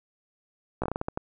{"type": "slowing click train", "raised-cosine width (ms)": 1, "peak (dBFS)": -15, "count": 9, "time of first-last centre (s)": [0.82, 1.175], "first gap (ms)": 16, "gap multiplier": 1.28, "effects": []}